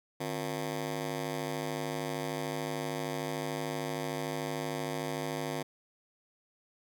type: ring-modulated tone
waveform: 15% pulse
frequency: 207.7 Hz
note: G#3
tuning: in tune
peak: -24 dBFS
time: 0.2-5.63 s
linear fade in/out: 10 ms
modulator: 57.2 Hz
effects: none